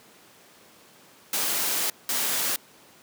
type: noise bursts at uneven times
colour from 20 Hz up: white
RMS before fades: -26 dBFS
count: 2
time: 1.33-1.9 / 2.09-2.56 s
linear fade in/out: 2 ms
effects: pink hiss -53 dBFS RMS until 3.02 s + high-pass 200 Hz 12 dB/octave